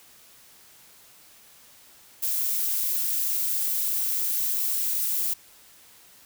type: noise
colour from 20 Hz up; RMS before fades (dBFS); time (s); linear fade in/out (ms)
violet; -26; 2.22-5.34; 10
effects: white hiss -53 dBFS RMS until 6.25 s